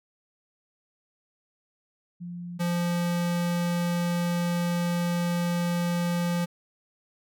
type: tone pair in turn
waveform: sine / square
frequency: 174.8 / 173.59 Hz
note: F3 / F3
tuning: +2 / -10 cents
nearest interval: unison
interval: 12 cents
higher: first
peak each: -34 / -25 dBFS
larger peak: second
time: 2.2-2.59 / 2.59-6.46 s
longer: second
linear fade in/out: 20 ms
effects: none